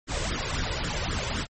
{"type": "noise with flanger", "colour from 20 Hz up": "pink", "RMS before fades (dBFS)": -29, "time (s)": [0.07, 1.47], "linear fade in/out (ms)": 50, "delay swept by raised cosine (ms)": [0.56, 2.06], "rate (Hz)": 3.8, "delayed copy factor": 0.65, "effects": ["MP3 32 kbps"]}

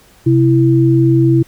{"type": "tone pair together", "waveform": "sine", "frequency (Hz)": [130.81, 331], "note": ["C3", "E4"], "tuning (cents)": [0, 7], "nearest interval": "octave + major third", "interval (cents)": 1607, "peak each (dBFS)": -10, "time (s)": [0.26, 1.43], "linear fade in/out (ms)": 10, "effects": ["pink hiss -47 dBFS RMS until 1.47 s"]}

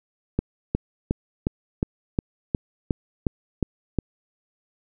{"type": "click train", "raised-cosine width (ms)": 3, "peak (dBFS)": -8, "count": 11, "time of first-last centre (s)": [0.39, 3.987], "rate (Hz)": 2.78, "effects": []}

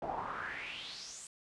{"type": "noise with band-pass filter sweep", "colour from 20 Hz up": "brown", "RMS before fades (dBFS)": -42, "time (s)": [0.02, 1.27], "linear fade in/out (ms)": 2, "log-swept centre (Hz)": [660, 8400], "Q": 5.3, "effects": ["resampled to 24000 Hz"]}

